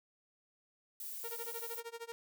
violet noise, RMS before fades -44 dBFS, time 1-1.8 s, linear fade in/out 2 ms
sawtooth tone with tremolo, 464.1 Hz, A#4, 8 cents flat, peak -37 dBFS, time 1.24-2.12 s, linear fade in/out 0 ms, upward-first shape sine, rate 13 Hz, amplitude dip 95%
effects none

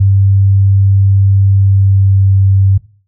sine tone with pitch glide, 98 to 97.04 Hz, G2 to G2, 0 to -17 cents, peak -5 dBFS, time 0-2.78 s, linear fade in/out 10 ms, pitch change -17 cents, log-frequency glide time 1.56-2.32 s, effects noise-tail reverb RT60 0.4 s tail -18 dB re dry

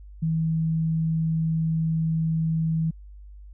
sine tone, 161.4 Hz, E3, 36 cents flat, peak -21 dBFS, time 0.22-2.91 s, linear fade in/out 10 ms, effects added 50 Hz sine -41 dBFS peak until 3.53 s

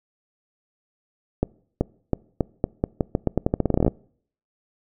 accelerating click train, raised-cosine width 2 ms, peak -6 dBFS, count 22, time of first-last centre 1.43-3.88 s, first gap 380 ms, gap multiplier 0.85, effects noise-tail reverb RT60 0.6 s tail -25 dB re dry

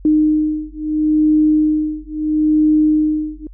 sine beating tone pair, 306.4 / 307.15 Hz, D#4 / D#4, -27 / -22 cents, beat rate 0.75 Hz, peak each -15 dBFS, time 0.05-3.47 s, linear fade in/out 2 ms, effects added 46 Hz sine -35 dBFS peak until 3.53 s

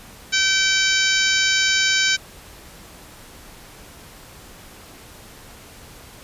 harmonic tone with a mistuned harmonic, 770 Hz, G5, 31 cents flat, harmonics 2 / 3 / 4 / 5 / 6 / 7 / 8 / 9, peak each -21 / -23 / -24 / -25 / -26 / -26 / -27 / -28 dBFS, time 0.32-2.17 s, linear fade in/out 20 ms, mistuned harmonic 9, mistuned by +18 cents, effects pink hiss -43 dBFS RMS until 6.23 s + resampled to 32000 Hz

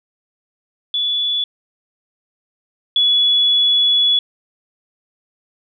sine tone pair in turn, 3434 / 3400 Hz, A7 / G#7, -43 / +40 cents, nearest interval unison, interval 17 cents, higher first, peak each -16 / -11 dBFS, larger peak second, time 0.94-1.44 / 2.96-4.19 s, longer second, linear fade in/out 2 ms, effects none

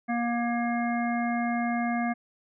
harmonic tone, 236.9 Hz, A#3, 28 cents sharp, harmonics 1 / 3 / 5 / 7 / 9, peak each -27 / -30 / -39 / -37 / -37 dBFS, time 0.08-2.14 s, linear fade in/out 20 ms, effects none

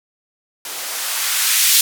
violet noise with band-pass filter sweep, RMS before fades -18 dBFS, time 0.65-1.81 s, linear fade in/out 2 ms, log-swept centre 350 to 3000 Hz, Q 0.79, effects none

